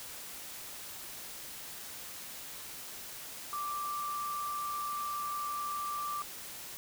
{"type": "tone in noise", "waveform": "sine", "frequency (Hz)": 1174.7, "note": "D6", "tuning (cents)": 0, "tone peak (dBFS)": -34, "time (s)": [3.53, 6.22], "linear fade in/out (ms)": 0, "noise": "white", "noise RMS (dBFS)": -45, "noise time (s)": [0, 6.77], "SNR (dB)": 8, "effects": []}